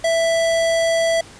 square tone, 661 Hz, E5, 5 cents sharp, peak -16 dBFS, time 0.04-1.21 s, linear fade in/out 5 ms, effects pink hiss -42 dBFS RMS until 1.39 s + resampled to 22050 Hz

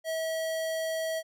square tone, 645 Hz, E5, 38 cents flat, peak -30 dBFS, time 0.04-1.23 s, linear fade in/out 50 ms, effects none

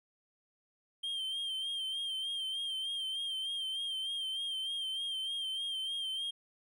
triangle tone with vibrato, 3166 Hz, G7, 17 cents sharp, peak -33 dBFS, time 1.03-6.31 s, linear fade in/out 10 ms, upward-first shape sine, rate 3.3 Hz, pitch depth 47 cents each way, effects none

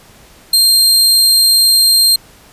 sawtooth tone, 4186 Hz, C8, in tune, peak -4 dBFS, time 0.53-2.16 s, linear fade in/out 5 ms, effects pink hiss -43 dBFS RMS until 2.52 s + resampled to 32000 Hz

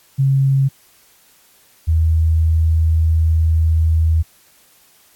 sine tone pair in turn, 135.8 / 80.56 Hz, C#3 / E2, -35 / -39 cents, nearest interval major sixth, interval 904 cents, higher first, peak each -11 dBFS, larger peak neither, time 0.18-0.69 / 1.87-4.23 s, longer second, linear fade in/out 20 ms, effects white hiss -52 dBFS RMS until 5.15 s + AAC 64 kbps

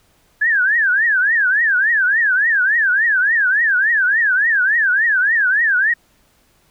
sine tone with vibrato, 1661.2 Hz, G#6, in tune, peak -12 dBFS, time 0.41-5.94 s, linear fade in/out 10 ms, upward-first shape triangle, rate 3.5 Hz, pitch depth 260 cents each way, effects pink hiss -57 dBFS RMS until 6.7 s

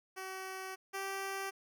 10% pulse tone pair in turn, 378.8 / 389.4 Hz, F#4 / G4, +41 / -12 cents, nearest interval unison, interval 47 cents, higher second, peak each -33 / -29 dBFS, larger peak second, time 0.16-0.76 / 0.93-1.51 s, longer first, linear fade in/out 20 ms, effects none

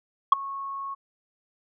sine tone with ADSR envelope, 1099 Hz, C#6, 15 cents flat, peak -7 dBFS, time 0.32-0.95 s, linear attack 5 ms, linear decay 13 ms, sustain -24 dB, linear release 17 ms, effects tanh soft clip ceiling -8 dBFS

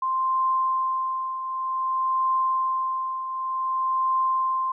sine tone with tremolo, 1046.5 Hz, C6, in tune, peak -19 dBFS, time 0.02-4.72 s, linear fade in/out 5 ms, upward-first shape triangle, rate 0.54 Hz, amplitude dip 65%, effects none

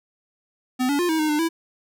square tone with pitch steps, 254.1 / 285.3 / 352.8 / 318.9 / 308.2 / 299.5 / 329.9 Hz, B3 / C#4 / F4 / D#4 / D#4 / D4 / E4, +49 / +50 / +18 / +43 / -16 / +34 / +1 cents, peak -20 dBFS, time 0.79-1.49 s, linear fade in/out 20 ms, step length 100 ms, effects none

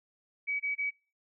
sine tone bursts, 2274 Hz, C#7, 44 cents sharp, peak -29 dBFS, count 3, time 0.47-0.908 s, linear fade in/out 20 ms, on 130 ms, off 24 ms, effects noise-tail reverb RT60 0.4 s tail -24 dB re dry

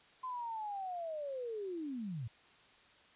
sine linear sweep, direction down, 1037 to 103.83 Hz, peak -38 dBFS, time 0.23-2.28 s, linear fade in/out 10 ms, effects white hiss -63 dBFS RMS until 3.15 s + resampled to 8000 Hz

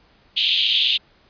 pink band-pass noise, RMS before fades -19 dBFS, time 0.36-0.98 s, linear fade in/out 20 ms, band 2900 to 3800 Hz, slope 48 dB/octave, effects pink hiss -56 dBFS RMS until 1.29 s + resampled to 11025 Hz

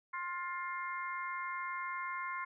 harmonic tone, 352.4 Hz, F4, 16 cents sharp, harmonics 3 / 4 / 5 / 6, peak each -39 / -45 / -47 / -43 dBFS, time 0.13-2.45 s, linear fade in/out 10 ms, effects none

